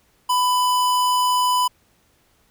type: tone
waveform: square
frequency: 997 Hz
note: B5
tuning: 16 cents sharp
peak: -17 dBFS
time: 0.29-1.68 s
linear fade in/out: 10 ms
effects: pink hiss -61 dBFS RMS until 2.5 s